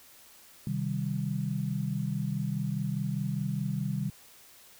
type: chord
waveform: sine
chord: C minor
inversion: none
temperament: equal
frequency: 130.81 / 155.56 / 196 Hz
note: C3 / Eb3 / G3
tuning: 0 / 0 / 0 cents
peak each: -33 dBFS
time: 0.67-4.1 s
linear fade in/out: 2 ms
effects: white hiss -55 dBFS RMS until 4.79 s